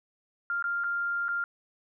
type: tone with dropouts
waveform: sine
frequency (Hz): 1396.9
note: F6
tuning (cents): 0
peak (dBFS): -27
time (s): 0.5-1.44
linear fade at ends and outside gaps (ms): 1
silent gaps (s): 0.625-0.641 / 0.838-0.842 / 1.283-1.289
effects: none